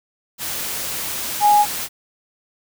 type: tone in noise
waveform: sine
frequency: 830 Hz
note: G#5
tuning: 1 cent flat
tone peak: -10 dBFS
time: 1.4-1.66 s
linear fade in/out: 50 ms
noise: white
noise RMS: -26 dBFS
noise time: 0.38-1.89 s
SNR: +13 dB
effects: none